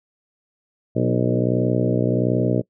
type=harmonic tone with a mistuned harmonic; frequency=61.4 Hz; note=B1; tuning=9 cents flat; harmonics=2 / 3 / 4 / 5 / 6 / 7 / 8 / 9 / 10; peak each=-22 / -24 / -25 / -26 / -27 / -27 / -28 / -29 / -29 dBFS; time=0.95-2.62 s; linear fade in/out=20 ms; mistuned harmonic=5; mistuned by=+21 cents; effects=noise-tail reverb RT60 0.1 s tail -23 dB re dry

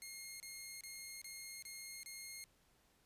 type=tone bursts; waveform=10% pulse; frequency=2141 Hz; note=C7; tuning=39 cents sharp; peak=-39 dBFS; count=6; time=0.02-2.44 s; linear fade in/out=0 ms; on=380 ms; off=28 ms; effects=pink hiss -73 dBFS RMS until 3.05 s + resampled to 32000 Hz

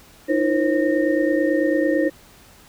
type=tone cluster; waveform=sine; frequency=307.1 / 336.2 / 486.4 / 536 / 1842 Hz; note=D#4 / E4 / B4 / C5 / A#6; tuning=-23 / +34 / -26 / +42 / -21 cents; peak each=-20 / -23 / -29 / -21 / -29 dBFS; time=0.28-2.1 s; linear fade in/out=20 ms; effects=pink hiss -49 dBFS RMS until 2.68 s

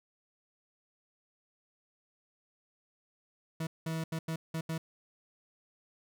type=tone bursts at uneven times; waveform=40% pulse; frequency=161.7 Hz; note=E3; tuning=33 cents flat; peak=-32 dBFS; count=6; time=3.6-3.67 / 3.86-4.04 / 4.12-4.19 / 4.28-4.36 / 4.54-4.61 / 4.69-4.78 s; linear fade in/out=5 ms; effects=none

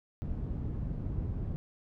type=low-pass noise; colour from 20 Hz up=white; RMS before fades=-35 dBFS; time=0.22-1.56 s; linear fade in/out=0 ms; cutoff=120 Hz; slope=12 dB/octave; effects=none

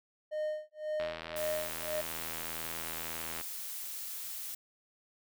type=tone with tremolo; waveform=triangle; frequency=613 Hz; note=D#5; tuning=26 cents flat; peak=-29 dBFS; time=0.31-2.02 s; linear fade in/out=20 ms; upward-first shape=sine; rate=1.9 Hz; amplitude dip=100%
type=click train; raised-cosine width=0.3 ms; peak=-24 dBFS; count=198; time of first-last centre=1-3.411 s; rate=81.7 Hz
type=noise; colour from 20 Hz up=blue; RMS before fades=-41 dBFS; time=1.36-4.55 s; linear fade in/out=5 ms
effects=none

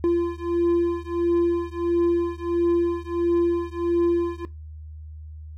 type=beating tone pair; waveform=triangle; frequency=342.9 / 344.4 Hz; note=F4 / F4; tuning=-32 / -24 cents; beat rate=1.5 Hz; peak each=-21 dBFS; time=0.04-4.45 s; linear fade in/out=0 ms; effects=noise-tail reverb RT60 0.2 s tail -17 dB re dry + added 77 Hz sine -36 dBFS peak until 5.57 s

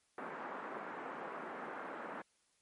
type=band-pass noise; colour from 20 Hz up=white; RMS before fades=-45 dBFS; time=0.18-2.22 s; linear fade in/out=2 ms; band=210 to 1500 Hz; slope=24 dB/octave; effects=white hiss -75 dBFS RMS until 2.61 s + MP3 48 kbps

